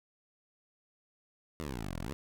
10% pulse exponential two-way sweep, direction down then up, 82.41 to 38.55 to 82.41 Hz, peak -29 dBFS, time 1.6-2.13 s, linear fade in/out 0 ms, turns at 1.99 s, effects none

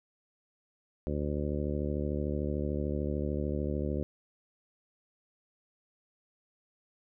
harmonic tone, 73.42 Hz, D2, in tune, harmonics 1 / 2 / 3 / 4 / 5 / 6 / 7 / 8, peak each -34 / -37 / -37 / -39 / -38 / -44 / -40 / -44 dBFS, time 1.07-4.03 s, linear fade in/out 0 ms, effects none

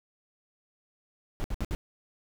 brown noise bursts, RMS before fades -30 dBFS, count 4, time 1.4-1.75 s, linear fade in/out 0 ms, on 41 ms, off 62 ms, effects none

